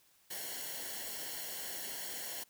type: noise with comb filter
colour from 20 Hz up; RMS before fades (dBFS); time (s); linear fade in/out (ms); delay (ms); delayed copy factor
white; -42; 0.3-2.44; 10; 0.81; -0.7
effects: white hiss -68 dBFS RMS until 2.49 s